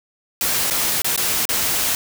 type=noise with dropouts; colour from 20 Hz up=white; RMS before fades=-20 dBFS; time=0.41-1.95 s; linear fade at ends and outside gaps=1 ms; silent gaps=0.701-0.708 / 1.02-1.045 / 1.162-1.176 / 1.454-1.49 s; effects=none